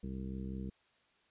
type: harmonic tone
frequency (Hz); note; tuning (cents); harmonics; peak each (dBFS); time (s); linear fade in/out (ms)
65.2; C2; -5; 1 / 2 / 3 / 4 / 5 / 6 / 7; -43 / -47 / -41 / -52 / -51 / -56 / -54; 0.03-0.7; 5
effects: white hiss -71 dBFS RMS until 1.3 s + resampled to 8000 Hz